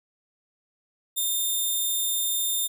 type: tone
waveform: 5% pulse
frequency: 3622 Hz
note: A7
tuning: 49 cents sharp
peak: -16 dBFS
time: 1.16-2.68 s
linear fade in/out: 20 ms
effects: none